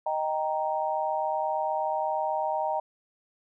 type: chord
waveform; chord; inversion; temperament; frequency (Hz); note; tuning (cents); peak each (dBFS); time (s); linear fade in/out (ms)
sine; Eb major; none; equal; 622.3 / 784 / 932.3; Eb5 / G5 / Bb5; 0 / 0 / 0; -30; 0.06-2.8; 5
effects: none